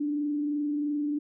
sine tone with frequency modulation, 293.7 Hz, D4, in tune, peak -26 dBFS, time 0-1.19 s, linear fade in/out 10 ms, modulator 23 Hz, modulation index 0.25, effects none

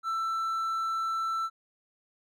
triangle tone, 1332 Hz, E6, 18 cents sharp, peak -26 dBFS, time 0.03-1.5 s, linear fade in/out 50 ms, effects none

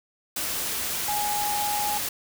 sine tone in noise, 830 Hz, G#5, 1 cent flat, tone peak -26 dBFS, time 1.08-1.98 s, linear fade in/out 5 ms, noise white, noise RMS -29 dBFS, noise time 0.36-2.09 s, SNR 0 dB, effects none

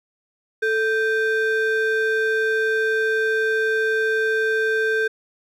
triangle ring-modulated tone, 1002 Hz, B5, 25 cents sharp, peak -13 dBFS, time 0.62-5.08 s, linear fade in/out 10 ms, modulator 562 Hz, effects none

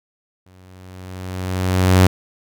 sawtooth tone with exponential growth, 92.5 Hz, F#2, in tune, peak -4 dBFS, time 0.46-2.07 s, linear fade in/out 5 ms, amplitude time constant 350 ms, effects none

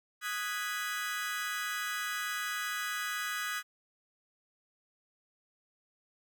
35% pulse chord, G# minor seventh, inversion second, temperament equal, 1244.5 / 1480 / 1661.2 / 1975.5 Hz, D#6 / F#6 / G#6 / B6, 0 / 0 / 0 / 0 cents, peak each -37 / -38 / -37 / -39 dBFS, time 0.21-3.63 s, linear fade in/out 50 ms, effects none

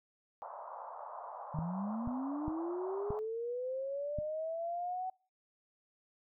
white band-pass noise, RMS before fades -46 dBFS, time 0.42-3.19 s, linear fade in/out 0 ms, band 580 to 1100 Hz, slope 48 dB/octave
sine linear sweep, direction up, 150.5 to 753 Hz, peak -35 dBFS, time 1.54-5.1 s, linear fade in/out 5 ms
clicks, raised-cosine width 5 ms, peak -27 dBFS, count 5, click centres 1.588 / 2.075 / 2.481 / 3.105 / 4.187 s
effects noise-tail reverb RT60 0.4 s tail -25 dB re dry

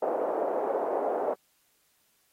white band-pass noise, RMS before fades -29 dBFS, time 0.02-1.34 s, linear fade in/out 5 ms, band 400 to 700 Hz, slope 24 dB/octave, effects white hiss -69 dBFS RMS until 2.32 s + AAC 48 kbps

